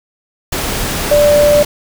sine tone in noise, 587.3 Hz, D5, in tune, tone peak -6 dBFS, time 1.11-1.63 s, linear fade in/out 5 ms, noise pink, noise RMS -18 dBFS, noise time 0.52-1.65 s, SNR +9 dB, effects none

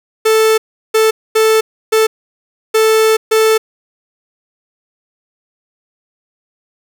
45% pulse tone bursts at uneven times, 440 Hz, A4, in tune, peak -8 dBFS, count 6, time 0.25-0.58 / 0.94-1.11 / 1.35-1.61 / 1.92-2.07 / 2.74-3.17 / 3.31-3.58 s, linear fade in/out 10 ms, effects none

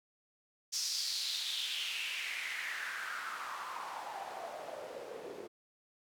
white noise with band-pass filter sweep, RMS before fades -40 dBFS, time 0.72-5.48 s, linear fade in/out 20 ms, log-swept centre 5600 to 390 Hz, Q 4.2, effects none

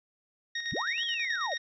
25% pulse tone with tremolo, 1864.7 Hz, A#6, in tune, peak -27 dBFS, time 0.55-1.58 s, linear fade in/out 5 ms, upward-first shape square, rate 9.3 Hz, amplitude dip 50%
sine linear two-way sweep, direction up then down, 53 to 3397 to 518 Hz, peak -31 dBFS, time 0.72-1.54 s, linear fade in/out 5 ms, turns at 1.04 s
effects resampled to 16000 Hz

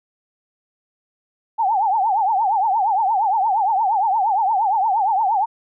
sine tone with vibrato, 827 Hz, G#5, 8 cents flat, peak -15 dBFS, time 1.58-5.46 s, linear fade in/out 20 ms, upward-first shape triangle, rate 8.6 Hz, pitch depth 220 cents each way, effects none

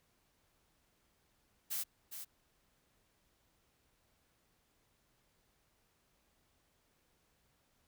blue noise with echo, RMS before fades -38 dBFS, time 1.7-1.84 s, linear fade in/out 20 ms, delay 410 ms, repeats 1, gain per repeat -8 dB, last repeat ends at 2.25 s, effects pink hiss -75 dBFS RMS until 7.87 s

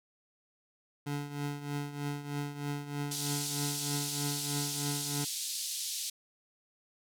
25% pulse tone with tremolo, 144.3 Hz, D3, 30 cents flat, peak -28 dBFS, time 1.06-5.25 s, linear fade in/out 10 ms, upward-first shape triangle, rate 3.2 Hz, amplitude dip 75%
pink band-pass noise, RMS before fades -37 dBFS, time 3.11-6.1 s, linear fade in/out 5 ms, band 3700 to 12000 Hz, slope 24 dB/octave
effects none

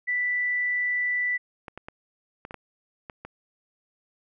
sine tone, 1975.5 Hz, B6, in tune, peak -23 dBFS, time 0.07-1.38 s, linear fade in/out 20 ms
clicks, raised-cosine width 0.5 ms, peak -23 dBFS, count 8, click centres 1.682 / 1.776 / 1.885 / 2.451 / 2.509 / 2.543 / 3.098 / 3.25 s
effects none

